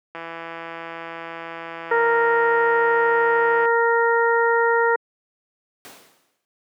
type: click train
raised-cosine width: 0.5 ms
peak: -18 dBFS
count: 583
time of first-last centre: 0.15-3.656 s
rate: 166 Hz
type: harmonic tone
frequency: 464.8 Hz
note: A#4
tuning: 5 cents flat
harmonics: 1 / 2 / 3 / 4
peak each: -18 / -21 / -23 / -24 dBFS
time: 1.91-4.96 s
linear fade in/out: 5 ms
type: noise with exponential decay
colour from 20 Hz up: pink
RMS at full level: -38 dBFS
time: 5.85-6.45 s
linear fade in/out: 0 ms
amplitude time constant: 130 ms
effects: high-pass 300 Hz 12 dB/octave